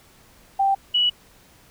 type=tone pair in turn; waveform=sine; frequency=784 / 2938 Hz; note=G5 / F#7; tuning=0 / -13 cents; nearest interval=octave + major seventh; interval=2287 cents; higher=second; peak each=-16 / -16 dBFS; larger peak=neither; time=0.59-0.75 / 0.94-1.1 s; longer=neither; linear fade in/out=10 ms; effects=pink hiss -53 dBFS RMS until 1.7 s